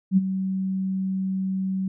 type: tone with ADSR envelope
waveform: sine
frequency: 190.1 Hz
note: F#3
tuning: 47 cents sharp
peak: -12 dBFS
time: 0.11-1.88 s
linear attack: 61 ms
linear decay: 27 ms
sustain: -11 dB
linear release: 3 ms
effects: none